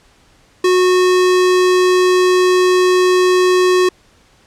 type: tone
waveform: square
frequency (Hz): 365.8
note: F#4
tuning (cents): -20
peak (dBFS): -10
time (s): 0.64-3.89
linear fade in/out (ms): 5
effects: pink hiss -51 dBFS RMS until 4.46 s + low-pass 8000 Hz 12 dB/octave